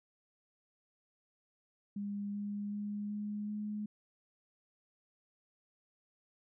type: tone with pitch steps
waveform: sine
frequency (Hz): 202.8 / 204.6 / 206.3 / 208.1 / 210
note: G#3 / G#3 / G#3 / G#3 / G#3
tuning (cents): -41 / -26 / -11 / +4 / +19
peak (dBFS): -36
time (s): 1.96-3.86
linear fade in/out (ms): 5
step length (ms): 380
effects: none